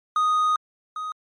triangle tone pair in turn, 1243 / 1251.6 Hz, D#6 / D#6, -2 / +10 cents, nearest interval unison, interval 12 cents, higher second, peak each -16 / -26 dBFS, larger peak first, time 0.16-0.56 / 0.96-1.12 s, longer first, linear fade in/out 2 ms, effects MP3 48 kbps

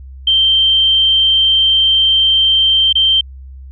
sine tone with dropouts, 3136 Hz, G7, in tune, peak -8 dBFS, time 0.27-3.21 s, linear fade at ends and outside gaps 5 ms, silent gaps 2.928-2.953 s, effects added 66 Hz sine -30 dBFS peak until 3.71 s

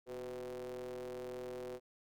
square ring-modulated tone, 65.41 Hz, C2, in tune, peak -40 dBFS, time 0.06-1.8 s, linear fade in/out 50 ms, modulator 437 Hz, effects none

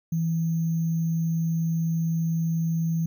sine tone with sample-and-hold, 164.2 Hz, E3, 6 cents flat, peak -22 dBFS, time 0.12-3.06 s, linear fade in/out 5 ms, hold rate 6300 Hz, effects none

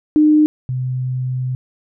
sine tone pair in turn, 304.2 / 127.9 Hz, D#4 / C3, -39 / -39 cents, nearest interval octave + minor third, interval 1500 cents, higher first, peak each -8 / -18 dBFS, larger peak first, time 0.16-0.46 / 0.69-1.55 s, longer second, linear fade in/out 0 ms, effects none

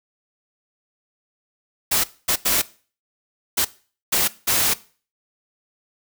white noise bursts at uneven times, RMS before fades -19 dBFS, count 6, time 1.91-2.04 / 2.28-2.36 / 2.45-2.62 / 3.57-3.65 / 4.12-4.28 / 4.47-4.74 s, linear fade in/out 10 ms, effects noise-tail reverb RT60 0.4 s tail -19 dB re dry

